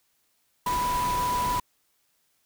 sine tone in noise, 987.8 Hz, B5, in tune, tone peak -24 dBFS, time 0.66-1.6 s, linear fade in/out 5 ms, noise pink, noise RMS -33 dBFS, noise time 0.66-1.6 s, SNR +6 dB, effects white hiss -70 dBFS RMS until 2.45 s

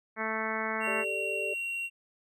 harmonic tone, 220 Hz, A3, in tune, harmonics 1 / 2 / 3 / 4 / 5 / 6 / 7 / 8 / 9 / 10, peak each -39 / -39 / -39 / -39 / -39 / -39 / -39 / -39 / -39 / -39 dBFS, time 0.16-1.05 s, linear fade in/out 50 ms
triangle tone, 2746 Hz, F7, 30 cents flat, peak -30 dBFS, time 0.8-1.9 s, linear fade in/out 50 ms
sine chord, G suspended second, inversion none, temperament just, 392 / 441 / 588 Hz, G4 / A4 / D5, 0 / +4 / +2 cents, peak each -37 dBFS, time 0.87-1.54 s, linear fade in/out 5 ms
effects none

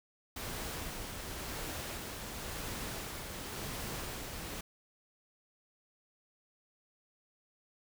pink noise with tremolo, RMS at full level -40 dBFS, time 0.36-4.61 s, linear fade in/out 5 ms, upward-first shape sine, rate 0.94 Hz, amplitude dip 30%, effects none

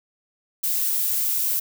violet noise, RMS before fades -23 dBFS, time 0.63-1.6 s, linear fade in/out 10 ms, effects none

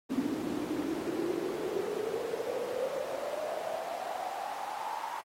brown noise with high-pass filter sweep, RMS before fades -35 dBFS, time 0.09-5.22 s, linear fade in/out 20 ms, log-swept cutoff 260 to 940 Hz, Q 8.5, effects AAC 48 kbps

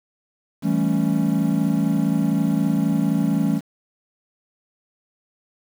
triangle chord, A dominant seventh, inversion second, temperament equal, 164.81 / 196 / 220 / 277.2 Hz, E3 / G3 / A3 / C#4, 0 / 0 / 0 / 0 cents, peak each -21 dBFS, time 0.62-3.61 s, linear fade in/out 50 ms, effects 7-bit

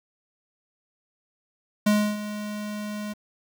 square tone with ADSR envelope, 209.4 Hz, G#3, 15 cents sharp, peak -17 dBFS, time 1.86-3.14 s, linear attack 9 ms, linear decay 290 ms, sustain -13 dB, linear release 22 ms, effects 8-bit

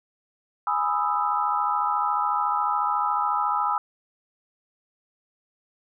sine chord, E major seventh, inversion first, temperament equal, 830.6 / 987.8 / 1244.5 / 1318.5 Hz, G#5 / B5 / D#6 / E6, 0 / 0 / 0 / 0 cents, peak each -27 dBFS, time 0.67-3.78 s, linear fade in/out 2 ms, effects none

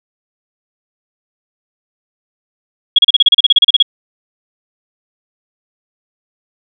sine tone bursts, 3322 Hz, G#7, in tune, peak -3 dBFS, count 15, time 2.96-3.826 s, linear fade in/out 5 ms, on 26 ms, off 34 ms, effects none

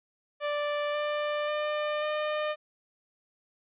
sawtooth tone with pitch steps, 587.3 / 593.4 / 599.6 / 605.9 Hz, D5 / D5 / D5 / D#5, 0 / +18 / +36 / -46 cents, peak -24 dBFS, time 0.4-2.56 s, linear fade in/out 50 ms, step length 540 ms, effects resampled to 8000 Hz

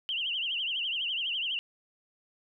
sine tone with vibrato, 2960 Hz, F#7, in tune, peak -29 dBFS, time 0.09-1.59 s, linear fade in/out 0 ms, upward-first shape triangle, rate 12 Hz, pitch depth 180 cents each way, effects none

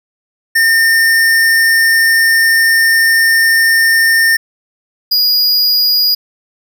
square tone pair in turn, 1814 / 4891 Hz, A#6 / D#8, -48 / -31 cents, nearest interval octave + perfect fourth, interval 1717 cents, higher second, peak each -8 / -9 dBFS, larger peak first, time 0.55-4.37 / 5.11-6.15 s, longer first, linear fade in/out 10 ms, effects none

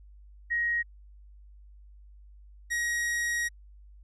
sine / 45% pulse tone pair in turn, 1886 / 1893.8 Hz, A#6 / A#6, +20 / +27 cents, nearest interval unison, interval 7 cents, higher second, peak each -25 / -27 dBFS, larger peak first, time 0.5-0.83 / 2.7-3.49 s, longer second, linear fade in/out 20 ms, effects added 50 Hz sine -49 dBFS peak until 4.03 s + resampled to 24000 Hz

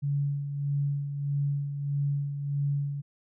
sine tone with tremolo, 142.2 Hz, C#3, 45 cents sharp, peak -24 dBFS, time 0.02-3.02 s, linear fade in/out 20 ms, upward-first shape sine, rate 1.6 Hz, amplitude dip 55%, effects none

